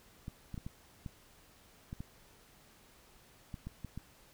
clicks, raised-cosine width 5 ms, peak -29 dBFS, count 11, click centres 0.281 / 0.543 / 0.578 / 0.665 / 1.062 / 1.929 / 2.005 / 3.542 / 3.67 / 3.847 / 3.976 s, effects pink hiss -62 dBFS RMS until 4.33 s

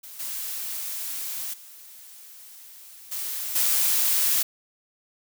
blue noise with level steps, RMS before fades -42 / -32 / -46 / -31 / -22 dBFS, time 0.03-4.43 s, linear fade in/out 10 ms, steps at 0.19 / 1.53 / 3.11 / 3.55 s, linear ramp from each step 10 ms, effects none

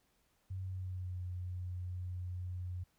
sine tone with pitch glide, 94.1 to 90.21 Hz, F#2 to F#2, +30 to -43 cents, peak -38 dBFS, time 0.5-2.84 s, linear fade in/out 10 ms, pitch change -73 cents, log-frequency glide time 0.61-1.19 s, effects pink hiss -75 dBFS RMS until 2.98 s

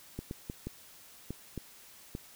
clicks, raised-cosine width 3 ms, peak -24 dBFS, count 7, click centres 0.19 / 0.311 / 0.499 / 0.67 / 1.306 / 1.577 / 2.151 s, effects white hiss -55 dBFS RMS until 2.35 s

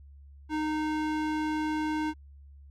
square tone with band-pass filter, 308.2 Hz, D#4, 16 cents flat, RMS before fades -30 dBFS, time 0.49-2.14 s, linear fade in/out 50 ms, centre 830 Hz, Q 0.52, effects added 70 Hz sine -48 dBFS peak until 2.7 s

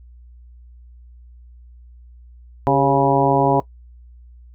harmonic tone with a mistuned harmonic, 138.59 Hz, C#3, in tune, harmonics 1 / 2 / 3 / 4 / 5 / 6 / 7, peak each -21 / -21 / -21 / -21 / -21 / -21 / -21 dBFS, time 2.67-3.6 s, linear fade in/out 0 ms, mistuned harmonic 3, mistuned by -59 cents, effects noise-tail reverb RT60 0.1 s tail -19 dB re dry + added 60 Hz sine -41 dBFS peak until 4.54 s

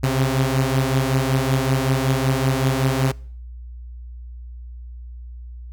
sawtooth beating tone pair, 130.81 / 136.11 Hz, C3 / C#3, 0 / -31 cents, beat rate 5.3 Hz, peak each -15 / -18 dBFS, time 0.03-3.12 s, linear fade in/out 10 ms, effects noise-tail reverb RT60 0.5 s tail -24 dB re dry + added 60 Hz sine -33 dBFS peak until 5.72 s

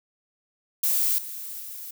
violet noise with level steps, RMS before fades -23 / -36 / -38 dBFS, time 0.83-1.91 s, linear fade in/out 5 ms, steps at 1.18 / 1.6 s, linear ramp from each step 5 ms, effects none

